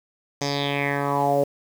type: tone with low-pass filter sweep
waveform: 10% pulse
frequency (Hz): 141.8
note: C#3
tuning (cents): +40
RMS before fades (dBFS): -23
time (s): 0.41-1.44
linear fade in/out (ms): 5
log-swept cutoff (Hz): 6100 to 520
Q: 4.9
effects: 7-bit